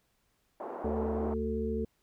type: band-pass noise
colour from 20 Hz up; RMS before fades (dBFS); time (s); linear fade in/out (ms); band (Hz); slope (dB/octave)
white; -39; 0.6-1.34; 2; 300 to 850; 24
type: harmonic tone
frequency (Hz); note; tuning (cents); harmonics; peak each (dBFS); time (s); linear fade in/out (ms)
74.2; D2; +18; 1 / 3 / 5 / 6; -36 / -34 / -39 / -34; 0.84-1.85; 5
effects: pink hiss -74 dBFS RMS until 2.02 s